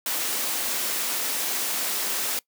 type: high-pass noise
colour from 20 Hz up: white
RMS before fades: -27 dBFS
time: 0.06-2.39 s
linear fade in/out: 2 ms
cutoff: 210 Hz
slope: 24 dB/octave
effects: noise-tail reverb RT60 0.1 s tail -22 dB re dry